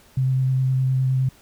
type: tone with vibrato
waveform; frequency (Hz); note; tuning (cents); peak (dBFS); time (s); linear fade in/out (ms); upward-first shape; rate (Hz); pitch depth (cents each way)
sine; 130.81; C3; 0; -17; 0.17-1.29; 5; sine; 9.7; 12
effects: pink hiss -53 dBFS RMS until 1.41 s